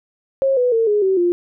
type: tone with pitch steps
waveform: sine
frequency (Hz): 540 / 495.2 / 454.1 / 416.4 / 381.8 / 350.1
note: C#5 / B4 / A#4 / G#4 / G4 / F4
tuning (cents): -45 / +5 / -45 / +5 / -46 / +4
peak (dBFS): -13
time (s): 0.42-1.32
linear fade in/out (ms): 0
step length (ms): 150
effects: none